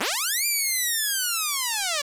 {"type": "linear two-way sweep", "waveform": "5% pulse", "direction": "up then down", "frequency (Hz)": [153.8, 2400, 556], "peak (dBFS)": -12, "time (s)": [0, 2.02], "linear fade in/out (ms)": 10, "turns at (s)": 0.46, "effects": ["resampled to 32000 Hz", "8-bit"]}